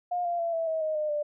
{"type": "tone with pitch steps", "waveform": "sine", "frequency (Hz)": [711, 692.8, 675, 657.7, 640.8, 624.3, 608.3, 592.7], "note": ["F5", "F5", "E5", "E5", "E5", "D#5", "D#5", "D5"], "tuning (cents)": [31, -14, 41, -4, -49, 6, -39, 16], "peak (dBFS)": -26, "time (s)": [0.11, 1.23], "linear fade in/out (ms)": 10, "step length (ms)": 140, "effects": []}